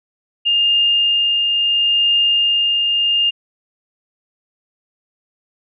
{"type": "tone with tremolo", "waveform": "sine", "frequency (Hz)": 2818, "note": "F7", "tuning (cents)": 15, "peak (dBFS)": -11, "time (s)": [0.45, 3.31], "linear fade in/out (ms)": 20, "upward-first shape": "triangle", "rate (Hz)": 0.73, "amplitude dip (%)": 30, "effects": []}